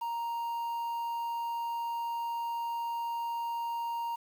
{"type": "tone with quantisation", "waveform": "triangle", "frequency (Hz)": 934, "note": "A#5", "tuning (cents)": 3, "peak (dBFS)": -30, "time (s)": [0.01, 4.16], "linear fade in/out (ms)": 10, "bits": 9, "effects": []}